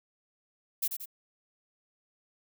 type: noise with echo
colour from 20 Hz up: violet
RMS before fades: -29 dBFS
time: 0.82-0.88 s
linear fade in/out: 10 ms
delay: 89 ms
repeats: 2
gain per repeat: -6 dB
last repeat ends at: 1.058 s
effects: none